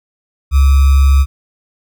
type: tone with sample-and-hold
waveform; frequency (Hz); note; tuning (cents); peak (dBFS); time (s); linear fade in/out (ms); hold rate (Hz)
sine; 68.6; C#2; -17; -5; 0.51-1.26; 50; 1225
effects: none